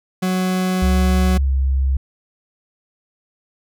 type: tone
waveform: 40% pulse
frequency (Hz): 185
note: F#3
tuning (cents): 0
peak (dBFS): -16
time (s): 0.22-1.38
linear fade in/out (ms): 10
type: tone with pitch glide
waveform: sine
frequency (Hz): 68.8 to 66.8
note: C#2 to C2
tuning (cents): -12 to +36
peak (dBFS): -14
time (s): 0.82-1.97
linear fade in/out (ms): 5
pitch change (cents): -52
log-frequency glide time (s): 1.41-1.51
effects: none